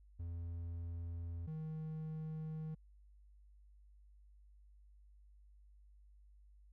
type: tone pair in turn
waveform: triangle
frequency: 84.8 / 157.24 Hz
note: E2 / D#3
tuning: +50 / +19 cents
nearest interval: major seventh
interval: 1069 cents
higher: second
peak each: -39 / -39 dBFS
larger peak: neither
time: 0.19-1.47 / 1.47-2.75 s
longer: neither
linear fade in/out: 10 ms
effects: added 50 Hz sine -60 dBFS peak until 6.72 s